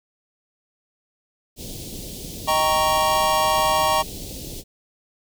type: band-stop noise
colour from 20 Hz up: pink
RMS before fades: -34 dBFS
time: 1.56-4.64 s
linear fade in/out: 50 ms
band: 540 to 3300 Hz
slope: 24 dB/octave
type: chord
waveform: square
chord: Eb dominant seventh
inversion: none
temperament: equal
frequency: 622.3 / 784 / 932.3 / 1108.7 Hz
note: Eb5 / G5 / Bb5 / Db6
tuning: 0 / 0 / 0 / 0 cents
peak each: -24 / -25 / -23 / -23 dBFS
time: 2.47-4.03 s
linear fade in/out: 20 ms
effects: none